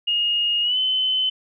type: tone with pitch glide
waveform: sine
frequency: 2856 to 3043 Hz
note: F7 to F#7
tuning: +38 to +48 cents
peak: -18 dBFS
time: 0.07-1.3 s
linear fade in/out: 10 ms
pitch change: +110 cents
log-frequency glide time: 0.62-0.78 s
effects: none